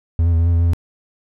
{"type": "tone with pitch steps", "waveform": "triangle", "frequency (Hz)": [82.9, 85.5, 82.2, 83.9, 86, 83.8, 85.3, 84.7], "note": ["E2", "F2", "E2", "E2", "F2", "E2", "F2", "E2"], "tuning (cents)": [10, -36, -4, 31, -26, 29, -40, 48], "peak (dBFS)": -10, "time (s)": [0.19, 0.734], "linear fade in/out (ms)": 0, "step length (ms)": 68, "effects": []}